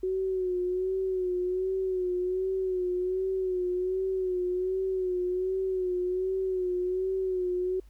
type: tone with vibrato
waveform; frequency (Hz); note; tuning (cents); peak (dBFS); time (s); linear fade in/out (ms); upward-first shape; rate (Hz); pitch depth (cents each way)
sine; 370; F#4; 0; -26; 0.03-7.8; 5; sine; 1.3; 48
effects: added 50 Hz sine -50 dBFS peak until 7.89 s + pink hiss -68 dBFS RMS until 7.89 s